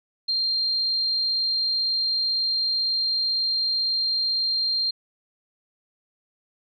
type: tone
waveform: sine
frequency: 4186 Hz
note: C8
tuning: in tune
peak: -21 dBFS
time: 0.28-4.91 s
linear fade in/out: 10 ms
effects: none